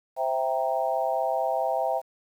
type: chord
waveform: sine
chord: C dominant seventh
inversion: none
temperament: equal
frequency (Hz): 523.3 / 659.3 / 784 / 932.3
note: C5 / E5 / G5 / Bb5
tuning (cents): 0 / 0 / 0 / 0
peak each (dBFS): -30 / -27 / -28 / -33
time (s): 0.16-2.02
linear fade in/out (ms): 50
effects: 9-bit